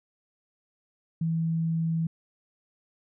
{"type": "tone", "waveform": "sine", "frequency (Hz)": 163.6, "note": "E3", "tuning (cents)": -13, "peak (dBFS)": -24, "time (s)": [1.21, 2.07], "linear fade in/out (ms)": 5, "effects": []}